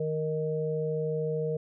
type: harmonic tone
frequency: 155.56 Hz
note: D#3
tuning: in tune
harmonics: 1 / 3 / 4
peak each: -32 / -29 / -39 dBFS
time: 0-1.57 s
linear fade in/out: 5 ms
effects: none